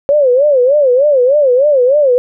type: tone with vibrato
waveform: sine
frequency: 542 Hz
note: C#5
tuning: 39 cents flat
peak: -6 dBFS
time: 0.09-2.18 s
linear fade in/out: 0 ms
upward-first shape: sine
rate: 3.3 Hz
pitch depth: 180 cents each way
effects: none